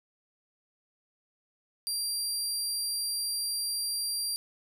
25% pulse tone, 4738 Hz, D8, 14 cents sharp, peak -25 dBFS, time 1.87-4.36 s, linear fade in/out 0 ms, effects none

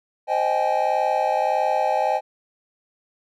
triangle chord, Ab major seventh, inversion first, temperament equal with one note detuned, 523.3 / 622.3 / 784 / 845.6 Hz, C5 / Eb5 / G5 / Ab5, 0 / 0 / 0 / +31 cents, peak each -25 / -22 / -21 / -22 dBFS, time 0.27-2.21 s, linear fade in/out 50 ms, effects none

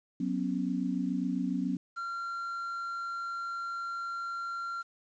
sine chord, F# suspended fourth, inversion none, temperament equal with one note detuned, 185 / 246.9 / 274.2 Hz, F#3 / B3 / C#4, 0 / 0 / -19 cents, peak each -33 dBFS, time 0.2-1.77 s, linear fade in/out 5 ms
triangle tone, 1376 Hz, F6, 26 cents flat, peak -32 dBFS, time 1.96-4.83 s, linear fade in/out 20 ms
effects resampled to 16000 Hz + 10-bit

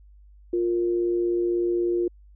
sine tone pair together, 351 / 467.3 Hz, F4 / A#4, +9 / +4 cents, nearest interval perfect fourth, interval 495 cents, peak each -21 / -32 dBFS, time 0.53-2.08 s, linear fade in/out 5 ms, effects added 50 Hz sine -48 dBFS peak until 2.35 s

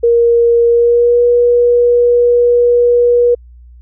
sine tone with pitch glide, 470 to 481.8 Hz, A#4 to B4, +14 to -43 cents, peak -6 dBFS, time 0.03-3.35 s, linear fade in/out 10 ms, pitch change +43 cents, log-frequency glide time 0.68-1.23 s, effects added 60 Hz sine -35 dBFS peak until 3.81 s

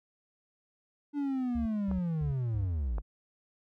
triangle linear sweep, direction down, 293.7 to 46.13 Hz, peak -27 dBFS, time 1.13-3.02 s, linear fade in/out 50 ms
sine tone bursts, 70.1 Hz, C#2, 20 cents sharp, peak -34 dBFS, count 4, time 1.55-2.65 s, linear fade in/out 5 ms, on 110 ms, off 220 ms
clicks, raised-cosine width 1 ms, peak -27 dBFS, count 2, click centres 1.914 / 2.983 s
effects none

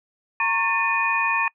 sine tone cluster, 921 / 1098 / 1788 / 2472 Hz, A#5 / C#6 / A6 / D#7, -21 / -17 / +27 / -12 cents, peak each -26 / -26 / -26 / -22 dBFS, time 0.4-1.48 s, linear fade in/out 2 ms, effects noise-tail reverb RT60 0.1 s tail -25 dB re dry

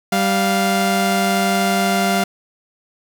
sawtooth tone pair together, 194.94 / 698.5 Hz, G3 / F5, -9 / 0 cents, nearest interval octave + minor seventh, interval 2209 cents, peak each -14 dBFS, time 0.12-2.24 s, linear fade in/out 5 ms, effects none

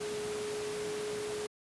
sine tone in noise, 421.2 Hz, G#4, 24 cents sharp, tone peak -35 dBFS, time 0-1.47 s, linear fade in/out 10 ms, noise pink, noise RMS -41 dBFS, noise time 0-1.47 s, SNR +3 dB, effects high-pass 150 Hz 12 dB/octave + resampled to 24000 Hz

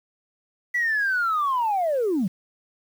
sine linear sweep, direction down, 1975.5 to 164.81 Hz, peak -19 dBFS, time 0.74-2.28 s, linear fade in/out 10 ms, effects tanh soft clip ceiling -17 dBFS + 8-bit

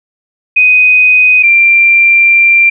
sine tone pair in turn, 2500 / 2369 Hz, D#7 / D7, +8 / +14 cents, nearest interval minor second, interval 94 cents, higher first, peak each -3 dBFS, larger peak neither, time 0.56-1.43 / 1.43-2.7 s, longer second, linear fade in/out 10 ms, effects none

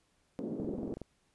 white band-pass noise, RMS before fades -38 dBFS, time 0.39-0.94 s, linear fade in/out 0 ms, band 190 to 380 Hz, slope 24 dB/octave
click train, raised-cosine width 2 ms, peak -28 dBFS, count 10, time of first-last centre 0.6-1.017 s, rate 21.6 Hz
effects pink hiss -73 dBFS RMS until 1.34 s + resampled to 24000 Hz

